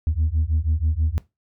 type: beating tone pair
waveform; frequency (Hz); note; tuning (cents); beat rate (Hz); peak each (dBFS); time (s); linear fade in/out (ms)
sine; 75.5 / 81.7; D2 / E2; +48 / -15; 6.2; -20; 0.07-1.18; 0
effects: noise-tail reverb RT60 0.2 s tail -20 dB re dry + tanh soft clip ceiling -14 dBFS